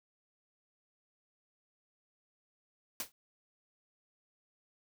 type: noise with exponential decay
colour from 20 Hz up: white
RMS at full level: -33 dBFS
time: 3-3.12 s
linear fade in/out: 2 ms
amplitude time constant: 24 ms
effects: none